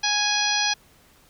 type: harmonic tone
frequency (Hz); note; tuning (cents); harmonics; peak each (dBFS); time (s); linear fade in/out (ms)
830.6; G#5; 0; 1 / 2 / 3 / 4 / 5 / 6 / 7; -28 / -28 / -28 / -28 / -28 / -28 / -28; 0.03-0.74; 10
effects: pink hiss -56 dBFS RMS until 1.29 s